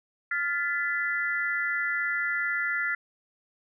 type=tone cluster; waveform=sine; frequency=1399 / 1743 / 2000 Hz; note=F6 / A6 / B6; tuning=+3 / -17 / +21 cents; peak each=-30 dBFS; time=0.31-2.95 s; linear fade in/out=5 ms; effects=none